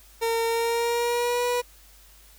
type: tone with pitch glide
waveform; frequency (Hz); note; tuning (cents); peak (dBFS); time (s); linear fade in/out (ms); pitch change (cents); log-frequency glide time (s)
30% pulse; 457.9 to 487.9; A#4 to B4; -31 to -21; -20; 0.21-1.62; 20; +110; 0.46-1.45
effects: added 50 Hz sine -53 dBFS peak until 2.38 s + white hiss -54 dBFS RMS until 2.38 s